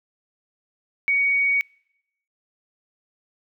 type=tone; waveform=sine; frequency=2243 Hz; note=C#7; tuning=20 cents sharp; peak=-17 dBFS; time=1.08-1.61 s; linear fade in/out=0 ms; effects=noise-tail reverb RT60 0.8 s tail -26 dB re dry